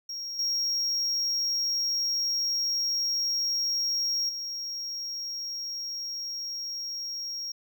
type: tone with level steps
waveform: triangle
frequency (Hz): 5588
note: F8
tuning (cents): 0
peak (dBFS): -32 / -24 / -31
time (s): 0.09-7.52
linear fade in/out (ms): 5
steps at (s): 0.39 / 4.29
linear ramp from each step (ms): 2
effects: none